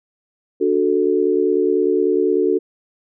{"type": "chord", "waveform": "sine", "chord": "D major", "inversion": "none", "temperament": "equal", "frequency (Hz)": [293.7, 370, 440], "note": ["D4", "F#4", "A4"], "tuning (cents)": [0, 0, 0], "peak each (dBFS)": [-21, -17, -18], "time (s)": [0.6, 2.59], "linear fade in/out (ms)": 20, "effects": []}